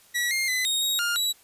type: tone with pitch steps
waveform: sawtooth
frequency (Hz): 1934 / 2120 / 2016 / 3735 / 3777 / 1410 / 3905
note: B6 / C7 / B6 / A#7 / A#7 / F6 / B7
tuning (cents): -37 / +22 / +35 / +3 / +22 / +16 / -20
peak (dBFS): -20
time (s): 0.14-1.33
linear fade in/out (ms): 20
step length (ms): 170
effects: white hiss -56 dBFS RMS until 1.43 s + resampled to 32000 Hz